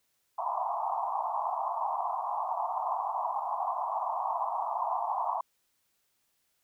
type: band-pass noise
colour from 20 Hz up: white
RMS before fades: -32 dBFS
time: 0.38-5.41 s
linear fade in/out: 5 ms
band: 670 to 1100 Hz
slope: 96 dB/octave
effects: white hiss -75 dBFS RMS until 6.63 s